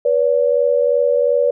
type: tone pair together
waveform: sine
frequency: 488.2 / 571 Hz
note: B4 / D5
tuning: -20 / -49 cents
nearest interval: minor third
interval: 271 cents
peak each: -15 dBFS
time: 0.05-1.51 s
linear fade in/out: 5 ms
effects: none